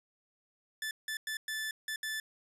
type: tone bursts at uneven times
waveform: sawtooth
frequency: 1751 Hz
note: A6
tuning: 9 cents flat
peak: -31 dBFS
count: 6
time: 0.82-0.91 / 1.08-1.17 / 1.27-1.37 / 1.48-1.71 / 1.88-1.96 / 2.03-2.2 s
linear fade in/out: 2 ms
effects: resampled to 32000 Hz